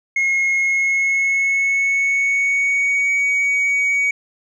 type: tone with pitch glide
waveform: sine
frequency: 2160 to 2252 Hz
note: C#7 to C#7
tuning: -45 to +27 cents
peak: -12 dBFS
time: 0.16-4.11 s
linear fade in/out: 5 ms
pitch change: +72 cents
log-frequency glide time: 0.55-3.18 s
effects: tanh soft clip ceiling -14 dBFS